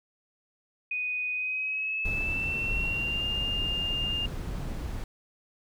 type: tone with pitch glide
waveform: sine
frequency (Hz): 2489 to 2810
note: D#7 to F7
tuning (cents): 0 to +10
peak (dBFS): -28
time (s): 0.91-4.26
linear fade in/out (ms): 5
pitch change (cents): +210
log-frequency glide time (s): 1.33-3.26
type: noise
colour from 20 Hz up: brown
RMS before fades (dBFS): -34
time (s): 2.05-5.04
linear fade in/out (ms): 2
effects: none